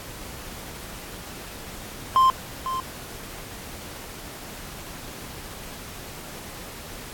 triangle tone with echo, 1046.5 Hz, C6, in tune, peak -12 dBFS, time 2.16-2.3 s, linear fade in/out 0 ms, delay 500 ms, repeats 1, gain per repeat -11 dB, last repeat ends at 2.8 s, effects pink hiss -39 dBFS RMS until 7.13 s + AAC 64 kbps

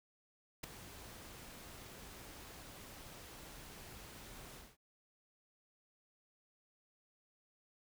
pink noise with ADSR envelope, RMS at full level -39 dBFS, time 0.63-4.77 s, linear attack 10 ms, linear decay 5 ms, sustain -14 dB, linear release 210 ms, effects none

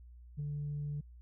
sine tone with ADSR envelope, 146.3 Hz, D3, 6 cents flat, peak -32 dBFS, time 0.37-1.01 s, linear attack 27 ms, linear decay 13 ms, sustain -2 dB, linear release 9 ms, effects tanh soft clip ceiling -32 dBFS + added 60 Hz sine -51 dBFS peak until 1.21 s

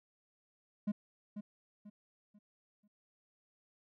triangle tone with echo, 207.7 Hz, G#3, in tune, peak -29 dBFS, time 0.87-0.92 s, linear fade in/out 10 ms, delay 490 ms, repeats 4, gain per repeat -9 dB, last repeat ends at 2.88 s, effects none

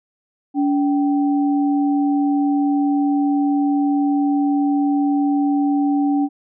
sine tone pair together, 285.9 / 776 Hz, D4 / G5, -46 / -18 cents, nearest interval octave + perfect fourth, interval 1728 cents, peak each -15 / -25 dBFS, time 0.54-6.29 s, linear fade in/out 50 ms, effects none

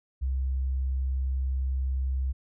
sine tone, 65.7 Hz, C2, 8 cents sharp, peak -25 dBFS, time 0.21-2.33 s, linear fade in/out 20 ms, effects none

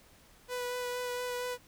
sawtooth tone with vibrato, 493.9 Hz, B4, in tune, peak -30 dBFS, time 0.48-1.58 s, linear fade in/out 50 ms, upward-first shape sine, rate 4.3 Hz, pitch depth 13 cents each way, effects pink hiss -60 dBFS RMS until 1.67 s

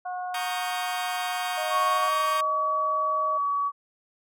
harmonic tone, 363.1 Hz, F#4, 33 cents flat, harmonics 2 / 3 / 4, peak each -30 / -40 / -41 dBFS, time 0.05-2.09 s, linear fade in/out 10 ms
20% pulse chord, Eb dominant seventh, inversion second, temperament equal, 932.3 / 1108.7 / 1244.5 / 1568 Hz, Bb5 / Db6 / Eb6 / G6, 0 / 0 / 0 / 0 cents, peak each -31 dBFS, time 0.34-2.41 s, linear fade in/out 5 ms
sine tone, 622.3 Hz, D#5, in tune, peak -31 dBFS, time 1.57-3.38 s, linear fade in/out 10 ms
sine tone with pitch glide, 1108.7 to 1134.6 Hz, C#6 to C#6, 0 to +40 cents, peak -23 dBFS, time 1.7-3.72 s, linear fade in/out 50 ms, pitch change +40 cents, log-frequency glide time 1.91-2.12 s
effects none

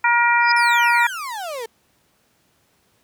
harmonic tone, 474.2 Hz, A#4, 30 cents sharp, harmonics 2 / 3 / 4 / 5, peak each -17 / -19 / -20 / -21 dBFS, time 0.04-1.07 s, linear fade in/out 5 ms
sine tone with exponential growth, 4978 Hz, D#8, in tune, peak -17 dBFS, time 0.4-0.52 s, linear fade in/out 5 ms, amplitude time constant 25 ms
35% pulse exponential sweep, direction down, 5390 to 437.6 Hz, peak -25 dBFS, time 0.56-1.66 s, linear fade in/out 5 ms
effects pink hiss -62 dBFS RMS until 3.03 s + high-pass 80 Hz 12 dB/octave

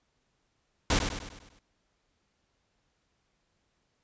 pink noise with echo, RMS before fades -24 dBFS, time 0.9-0.99 s, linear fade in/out 2 ms, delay 100 ms, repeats 6, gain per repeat -6 dB, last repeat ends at 1.59 s, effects pink hiss -75 dBFS RMS until 4.03 s + resampled to 16000 Hz

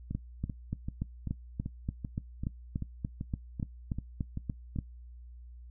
two click trains, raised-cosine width 5 ms, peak -23 / -20 dBFS, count 13 / 17, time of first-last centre 0.11-4.761 / 0.15-4.788 s, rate 2.58 / 3.45 Hz, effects noise-tail reverb RT60 0.1 s tail -18 dB re dry + added 60 Hz sine -46 dBFS peak until 5.7 s

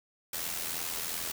white noise with amplitude modulation, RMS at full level -33 dBFS, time 0.33-1.32 s, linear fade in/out 5 ms, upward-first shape sine, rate 82.8 Hz, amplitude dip 55%, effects none

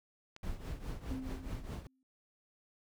click, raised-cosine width 0.2 ms, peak -32 dBFS, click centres 0.364 s
brown noise with tremolo, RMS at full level -38 dBFS, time 0.43-1.87 s, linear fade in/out 2 ms, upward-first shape triangle, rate 4.8 Hz, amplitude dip 80%
sine tone with exponential decay, 261.6 Hz, C4, in tune, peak -36 dBFS, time 1.11-2.03 s, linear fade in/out 1 ms, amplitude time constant 200 ms
effects none

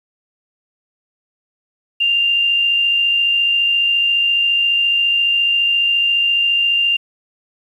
sine tone with amplitude modulation, 2792 Hz, F7, 1 cent flat, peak -11 dBFS, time 2-6.97 s, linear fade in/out 10 ms, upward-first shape sine, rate 54.5 Hz, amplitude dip 30%, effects 8-bit

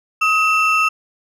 triangle ring-modulated tone, 1975.5 Hz, B6, in tune, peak -8 dBFS, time 0.21-0.89 s, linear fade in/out 10 ms, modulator 708 Hz, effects none

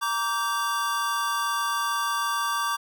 square chord, G minor, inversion first, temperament equal with one note detuned, 932.3 / 1158.5 / 1568 Hz, Bb5 / D6 / G6, 0 / -24 / 0 cents, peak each -32 / -27 / -32 dBFS, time 0.01-2.77 s, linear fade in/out 20 ms, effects none

